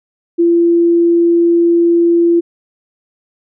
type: tone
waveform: sine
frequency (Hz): 340.6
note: F4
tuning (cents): -43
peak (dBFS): -7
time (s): 0.38-2.41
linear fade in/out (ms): 20
effects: none